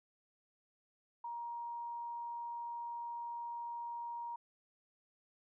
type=tone; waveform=sine; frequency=943 Hz; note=A#5; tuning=20 cents sharp; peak=-40 dBFS; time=1.24-4.36 s; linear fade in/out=5 ms; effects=none